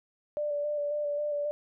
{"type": "tone with vibrato", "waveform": "sine", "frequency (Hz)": 587.3, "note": "D5", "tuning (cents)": 0, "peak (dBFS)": -28, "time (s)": [0.37, 1.51], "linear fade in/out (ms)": 0, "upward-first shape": "square", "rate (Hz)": 3.7, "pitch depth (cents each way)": 18, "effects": []}